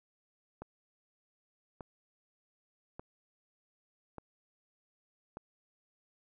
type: click train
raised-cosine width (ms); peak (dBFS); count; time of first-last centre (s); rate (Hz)
1; -29; 5; 0.62-5.371; 0.842
effects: none